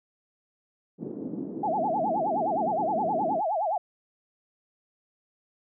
white band-pass noise, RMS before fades -35 dBFS, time 0.98-3.42 s, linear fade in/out 50 ms, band 190 to 350 Hz, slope 24 dB/octave
sine tone with vibrato, 740 Hz, F#5, in tune, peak -24 dBFS, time 1.63-3.78 s, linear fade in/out 5 ms, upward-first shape sine, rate 9.6 Hz, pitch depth 280 cents each way
effects none

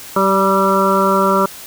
harmonic tone with a mistuned harmonic, 193.6 Hz, G3, 21 cents flat, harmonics 1 / 2 / 3 / 5 / 6 / 7, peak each -18 / -18 / -18 / -18 / -18 / -18 dBFS, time 0.16-1.46 s, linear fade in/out 5 ms, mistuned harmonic 6, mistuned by +25 cents, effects white hiss -34 dBFS RMS until 1.66 s

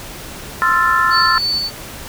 sine chord, F major seventh, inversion second, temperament equal with one note detuned, 1046.5 / 1318.5 / 1376.9 / 1760 Hz, C6 / E6 / F6 / A6, 0 / 0 / -25 / 0 cents, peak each -17 dBFS, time 0.62-1.38 s, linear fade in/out 0 ms
sine tone with tremolo, 4495 Hz, C#8, 23 cents sharp, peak -15 dBFS, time 1.1-1.71 s, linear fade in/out 50 ms, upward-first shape square, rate 3.1 Hz, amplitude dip 30%
effects pink hiss -32 dBFS RMS until 2.08 s

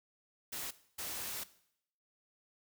white noise bursts at uneven times, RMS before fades -41 dBFS, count 2, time 0.52-0.71 / 0.98-1.44 s, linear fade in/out 10 ms, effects noise-tail reverb RT60 0.7 s tail -17 dB re dry

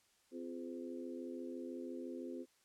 harmonic tone with a mistuned harmonic, 85.9 Hz, F2, 28 cents flat, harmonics 3 / 4 / 5 / 6, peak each -46 / -47 / -51 / -52 dBFS, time 0.31-2.46 s, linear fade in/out 50 ms, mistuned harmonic 5, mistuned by -49 cents, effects white hiss -73 dBFS RMS until 2.64 s + low-pass 10000 Hz 12 dB/octave

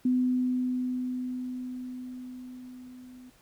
sine tone with level ramp, 252.1 Hz, B3, 36 cents sharp, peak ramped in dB -21 to -46 dBFS, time 0.05-3.3 s, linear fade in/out 5 ms, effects pink hiss -61 dBFS RMS until 3.41 s

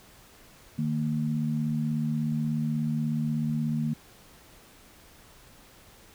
sine tone pair together, 152.7 / 229.2 Hz, D#3 / A#3, -32 / -29 cents, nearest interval perfect fifth, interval 703 cents, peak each -28 dBFS, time 0.78-3.94 s, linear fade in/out 10 ms, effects pink hiss -54 dBFS RMS until 6.14 s

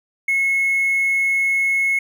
triangle tone with hard clipping, 2180 Hz, C#7, 29 cents flat, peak -16 dBFS, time 0.28-1.99 s, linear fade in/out 5 ms, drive 4 dB, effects none

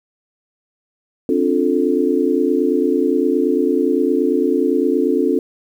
sine chord, D minor seventh, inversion third, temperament just, 264.3 / 293.7 / 352.4 / 440.5 Hz, C4 / D4 / F4 / A4, +18 / 0 / +16 / +2 cents, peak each -19 dBFS, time 1.29-5.39 s, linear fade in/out 2 ms, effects 8-bit

